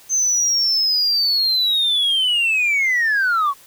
sine linear sweep, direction down, 6272 to 1081 Hz, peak -13 dBFS, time 0.09-3.54 s, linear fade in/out 50 ms, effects tanh soft clip ceiling -13 dBFS + white hiss -47 dBFS RMS until 3.66 s

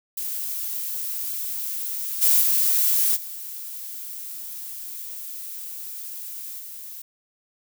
violet noise with level steps, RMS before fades -29 / -17 / -20 / -35 / -38 dBFS, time 0.17-7.02 s, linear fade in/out 5 ms, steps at 2.21 / 2.4 / 3.15 / 6.58 s, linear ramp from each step 20 ms, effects none

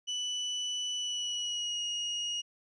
35% pulse tone with pitch glide, 2976 to 2876 Hz, F#7 to F#7, +9 to -50 cents, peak -30 dBFS, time 0.07-2.42 s, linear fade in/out 20 ms, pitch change -59 cents, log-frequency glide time 0.96-1.83 s, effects resampled to 22050 Hz

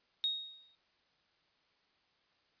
sine tone with exponential decay, 3750 Hz, A#7, 10 cents sharp, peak -28 dBFS, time 0.24-0.75 s, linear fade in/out 0 ms, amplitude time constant 110 ms, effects white hiss -73 dBFS RMS until 2.6 s + resampled to 11025 Hz

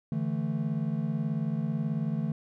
triangle chord, D suspended second, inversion none, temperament just, 146.83 / 165.19 / 220.2 Hz, D3 / E3 / A3, 0 / +4 / +2 cents, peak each -30 dBFS, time 0.12-2.32 s, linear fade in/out 2 ms, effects none

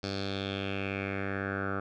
10% pulse tone with low-pass filter sweep, 98 Hz, G2, in tune, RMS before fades -34 dBFS, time 0.03-1.8 s, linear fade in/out 5 ms, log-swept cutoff 4800 to 1300 Hz, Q 4.3, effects none

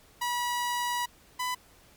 sawtooth tone pair in turn, 970 / 999 Hz, B5 / B5, -31 / +20 cents, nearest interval minor second, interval 51 cents, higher second, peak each -24 / -25 dBFS, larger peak first, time 0.21-1.06 / 1.39-1.55 s, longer first, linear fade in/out 10 ms, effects pink hiss -58 dBFS RMS until 1.96 s + MP3 96 kbps

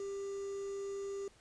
triangle tone with quantisation, 395.9 Hz, G4, 17 cents sharp, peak -36 dBFS, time 0-1.28 s, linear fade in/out 2 ms, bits 9, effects pink hiss -64 dBFS RMS until 1.4 s + resampled to 22050 Hz

